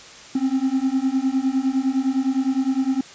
triangle beating tone pair, 259.5 / 269.3 Hz, C4 / C#4, -14 / -50 cents, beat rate 9.8 Hz, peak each -20 / -19 dBFS, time 0.35-3.01 s, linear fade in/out 5 ms, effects white hiss -42 dBFS RMS until 3.14 s + resampled to 16000 Hz

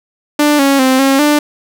sawtooth tone with pitch steps, 295.6 / 275.9 / 260.8 / 271.3 / 295.9 Hz, D4 / C#4 / C4 / C#4 / D4, +11 / -8 / -5 / -37 / +13 cents, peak -4 dBFS, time 0.39-1.39 s, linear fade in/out 5 ms, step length 200 ms, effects none

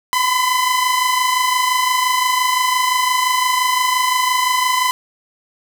sawtooth tone pair together, 1003 / 1028.8 Hz, B5 / C6, +26 / -30 cents, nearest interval unison, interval 44 cents, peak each -12 / -16 dBFS, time 0.13-4.91 s, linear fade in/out 0 ms, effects none

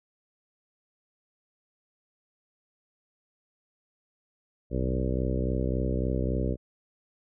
harmonic tone with a mistuned harmonic, 63.6 Hz, C2, 48 cents flat, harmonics 1 / 2 / 3 / 4 / 5 / 6 / 7 / 8 / 9, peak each -29 / -32 / -34 / -35 / -36 / -37 / -37 / -38 / -39 dBFS, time 4.7-6.57 s, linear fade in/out 50 ms, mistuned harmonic 1, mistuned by -58 cents, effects none

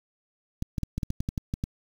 clicks, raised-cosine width 5 ms, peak -16 dBFS, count 11, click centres 0.624 / 0.782 / 0.833 / 0.98 / 1.032 / 1.104 / 1.205 / 1.289 / 1.378 / 1.539 / 1.639 s, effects 7-bit

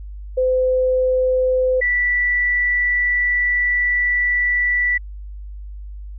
sine tone pair in turn, 512 / 1964 Hz, C5 / B6, -38 / -10 cents, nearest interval octave + major seventh, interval 2328 cents, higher second, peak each -14 / -15 dBFS, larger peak first, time 0.37-1.81 / 1.81-4.98 s, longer second, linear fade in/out 10 ms, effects added 50 Hz sine -30 dBFS peak until 6.18 s

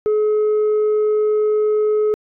sine tone, 425.7 Hz, G#4, 43 cents sharp, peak -11 dBFS, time 0.06-2.14 s, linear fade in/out 0 ms, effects tanh soft clip ceiling -13 dBFS

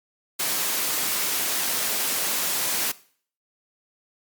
white high-pass noise, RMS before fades -25 dBFS, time 0.39-2.92 s, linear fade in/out 10 ms, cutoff 180 Hz, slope 12 dB/octave, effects noise-tail reverb RT60 0.5 s tail -19 dB re dry + Opus 48 kbps

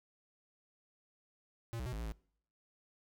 square tone with pitch steps, 115.7 / 62.5 / 125.2 / 53.1 / 58.3 / 53.1 Hz, A#2 / B1 / B2 / G#1 / A#1 / G#1, -13 / +21 / +24 / +39 / +1 / +39 cents, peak -39 dBFS, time 1.73-2.12 s, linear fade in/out 0 ms, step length 65 ms, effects noise-tail reverb RT60 0.6 s tail -24 dB re dry

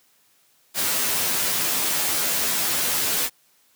white noise with comb filter, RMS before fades -23 dBFS, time 0.74-3.3 s, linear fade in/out 50 ms, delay 12 ms, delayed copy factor +0.85, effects white hiss -61 dBFS RMS until 3.75 s + high-pass 100 Hz 12 dB/octave

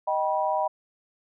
sine chord, Eb augmented, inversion none, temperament just, 622.3 / 777.8 / 972.3 Hz, Eb5 / G5 / B5, 0 / -14 / -27 cents, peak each -27 dBFS, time 0.07-0.68 s, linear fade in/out 10 ms, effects none

